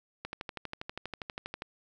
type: click train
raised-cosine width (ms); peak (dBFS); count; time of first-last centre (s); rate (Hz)
0.3; -21; 18; 0.25-1.621; 12.4
effects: none